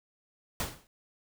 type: noise with exponential decay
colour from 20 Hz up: pink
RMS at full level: -29 dBFS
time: 0.6-0.87 s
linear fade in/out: 1 ms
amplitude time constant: 58 ms
effects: none